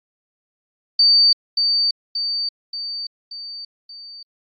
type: tone with echo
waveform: sine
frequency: 4600 Hz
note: D8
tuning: 37 cents flat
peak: -10 dBFS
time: 0.99-1.33 s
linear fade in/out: 5 ms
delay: 580 ms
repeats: 5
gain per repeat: -5 dB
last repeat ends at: 4.23 s
effects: AAC 64 kbps